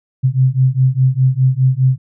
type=beating tone pair; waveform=sine; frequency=128 / 132.9 Hz; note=C3 / C3; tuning=-38 / +27 cents; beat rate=4.9 Hz; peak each=-13 dBFS; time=0.23-1.98 s; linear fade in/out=20 ms; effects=none